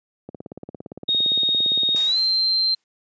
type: click train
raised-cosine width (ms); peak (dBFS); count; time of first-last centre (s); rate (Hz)
2; -20; 30; 0.29-1.947; 17.5
type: tone with pitch glide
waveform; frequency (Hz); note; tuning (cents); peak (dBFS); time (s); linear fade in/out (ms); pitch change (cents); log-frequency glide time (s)
sine; 3729 to 4138; A#7 to C8; 0 to -20; -17; 1.08-2.75; 10; +180; 2.05-2.18
type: noise with exponential decay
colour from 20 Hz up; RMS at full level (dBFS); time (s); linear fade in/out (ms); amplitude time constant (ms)
white; -32; 1.96-2.84; 1; 190
effects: high-pass 150 Hz 12 dB/octave + resampled to 16000 Hz